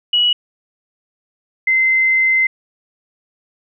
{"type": "tone pair in turn", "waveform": "sine", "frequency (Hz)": [2924, 2068], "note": ["F#7", "C7"], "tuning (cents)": [-21, -21], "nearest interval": "tritone", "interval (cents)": 600, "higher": "first", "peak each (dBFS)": -11, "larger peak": "neither", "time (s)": [[0.13, 0.33], [1.67, 2.47]], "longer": "second", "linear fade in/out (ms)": 5, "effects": []}